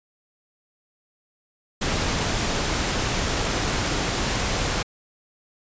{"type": "noise", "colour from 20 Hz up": "pink", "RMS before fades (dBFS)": -24, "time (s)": [1.81, 4.83], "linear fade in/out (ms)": 10, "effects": ["resampled to 16000 Hz"]}